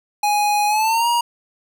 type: tone with pitch glide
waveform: square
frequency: 830.6 to 948.6 Hz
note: G#5 to A#5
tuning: 0 to +30 cents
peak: -16 dBFS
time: 0.23-1.21 s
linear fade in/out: 5 ms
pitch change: +230 cents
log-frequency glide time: 0.67-1.08 s
effects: none